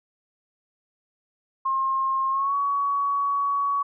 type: tone with pitch glide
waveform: sine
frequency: 1068 to 1125 Hz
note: C6 to C#6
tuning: +35 to +25 cents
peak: -21 dBFS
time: 1.65-3.83 s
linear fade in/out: 10 ms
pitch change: +90 cents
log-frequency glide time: 2.3-2.55 s
effects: none